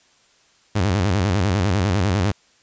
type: tone with vibrato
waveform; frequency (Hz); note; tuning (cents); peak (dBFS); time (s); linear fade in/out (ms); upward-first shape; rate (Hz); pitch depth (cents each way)
sawtooth; 96.3; G2; -30; -13; 0.75-2.32; 10; square; 10; 150
effects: white hiss -57 dBFS RMS until 2.62 s + resampled to 16000 Hz